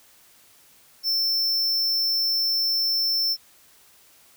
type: tone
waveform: square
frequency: 5350 Hz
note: E8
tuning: 25 cents sharp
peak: -21 dBFS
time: 1.03-3.37 s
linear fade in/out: 50 ms
effects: white hiss -55 dBFS RMS until 4.36 s